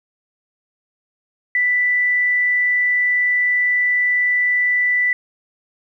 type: tone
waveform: sine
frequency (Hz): 1979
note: B6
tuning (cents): +3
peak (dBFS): -14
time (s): 1.55-5.13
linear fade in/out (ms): 2
effects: 9-bit